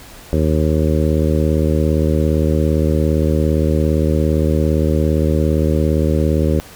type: harmonic tone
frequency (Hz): 77.5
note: D#2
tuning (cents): -6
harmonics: 1 / 2 / 3 / 4 / 5 / 6 / 7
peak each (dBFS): -16 / -19 / -21 / -22 / -23 / -24 / -24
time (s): 0.33-6.6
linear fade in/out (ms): 0
effects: pink hiss -39 dBFS RMS until 6.75 s